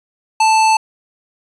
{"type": "tone", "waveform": "square", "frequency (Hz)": 880, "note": "A5", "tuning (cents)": 0, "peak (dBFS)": -10, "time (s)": [0.4, 0.77], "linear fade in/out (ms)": 5, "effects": ["resampled to 22050 Hz"]}